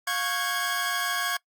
sawtooth tone cluster, 709 / 1105 / 1546 / 1651 Hz, F5 / C#6 / G6 / G#6, +26 / -6 / -24 / -11 cents, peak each -31 / -27 / -32 / -25 dBFS, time 0.07-1.37 s, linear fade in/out 5 ms, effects noise-tail reverb RT60 0.1 s tail -23 dB re dry + Opus 48 kbps

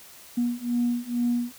sine beating tone pair, 239.4 / 241.6 Hz, A#3 / B3, +46 / -38 cents, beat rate 2.2 Hz, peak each -26 / -25 dBFS, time 0.37-1.52 s, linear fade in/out 10 ms, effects tanh soft clip ceiling -16 dBFS + white hiss -48 dBFS RMS until 1.58 s

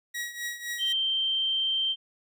sawtooth tone with tremolo, 1909 Hz, A#6, 41 cents sharp, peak -26 dBFS, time 0.14-0.93 s, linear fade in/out 10 ms, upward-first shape triangle, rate 3.9 Hz, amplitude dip 80%
sine tone, 3136 Hz, G7, in tune, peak -24 dBFS, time 0.78-1.96 s, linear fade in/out 50 ms
effects none

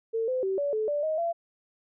sine tone with pitch steps, 451.7 / 512 / 383.9 / 572 / 433.4 / 585 / 627 / 678 Hz, A4 / C5 / G4 / D5 / A4 / D5 / D#5 / E5, +45 / -38 / -36 / -46 / -26 / -7 / +13 / +49 cents, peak -25 dBFS, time 0.13-1.33 s, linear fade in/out 20 ms, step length 150 ms, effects none

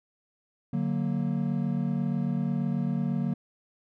triangle chord, D augmented, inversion none, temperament equal, 146.83 / 185 / 233.1 Hz, D3 / F#3 / A#3, 0 / 0 / 0 cents, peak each -28 dBFS, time 0.73-3.34 s, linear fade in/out 5 ms, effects none

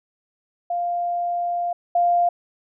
sine tone pair in turn, 698.5 / 698.5 Hz, F5 / F5, 0 / 0 cents, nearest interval unison, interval 0 cents, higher neither, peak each -21 / -15 dBFS, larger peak second, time 0.7-1.73 / 1.95-2.29 s, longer first, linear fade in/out 5 ms, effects none

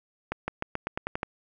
accelerating click train, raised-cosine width 0.5 ms, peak -14 dBFS, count 9, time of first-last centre 0.32-1.231 s, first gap 160 ms, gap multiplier 0.9, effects none

